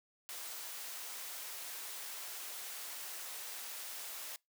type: high-pass noise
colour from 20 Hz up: white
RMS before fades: -45 dBFS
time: 0.29-4.36 s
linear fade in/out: 0 ms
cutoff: 510 Hz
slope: 12 dB/octave
effects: noise-tail reverb RT60 0.2 s tail -25 dB re dry